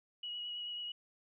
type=tone with vibrato; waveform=sine; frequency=2913 Hz; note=F#7; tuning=28 cents flat; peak=-39 dBFS; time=0.23-0.92 s; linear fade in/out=5 ms; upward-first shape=sine; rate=9.2 Hz; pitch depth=15 cents each way; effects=none